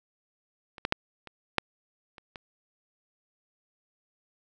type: clicks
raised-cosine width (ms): 0.3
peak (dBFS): -27 / -11 / -6 / -27 / -6 / -30 / -24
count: 7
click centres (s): 0.782 / 0.851 / 0.924 / 1.273 / 1.583 / 2.182 / 2.358
effects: none